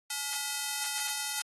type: ring-modulated tone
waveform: 5% pulse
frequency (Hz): 1136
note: C#6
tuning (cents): +42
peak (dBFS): -17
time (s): 0.1-1.42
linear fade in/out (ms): 5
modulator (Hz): 286
effects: AAC 32 kbps